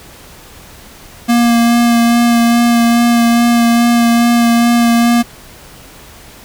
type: tone with vibrato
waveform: square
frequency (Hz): 235.4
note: A#3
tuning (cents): +17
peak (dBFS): -8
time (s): 1.28-5.23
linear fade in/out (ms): 20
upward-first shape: sine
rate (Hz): 2.4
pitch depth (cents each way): 14
effects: pink hiss -37 dBFS RMS until 6.44 s